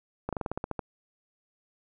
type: slowing click train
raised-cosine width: 1 ms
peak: -17 dBFS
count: 10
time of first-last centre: 0.29-0.792 s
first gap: 37 ms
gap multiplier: 1.1
effects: none